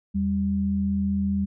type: tone pair together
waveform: sine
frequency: 82.14 / 197.4 Hz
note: E2 / G3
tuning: -6 / +12 cents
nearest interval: octave + minor third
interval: 1518 cents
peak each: -29 / -22 dBFS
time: 0.14-1.46 s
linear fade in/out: 20 ms
effects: none